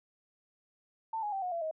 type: tone with pitch steps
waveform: sine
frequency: 893 / 833.2 / 777.4 / 725.3 / 676.8 / 631.4 Hz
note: A5 / G#5 / G5 / F#5 / E5 / D#5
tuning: +25 / +5 / -15 / -35 / +45 / +25 cents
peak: -32 dBFS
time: 1.13-1.712 s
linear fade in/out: 5 ms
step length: 97 ms
effects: none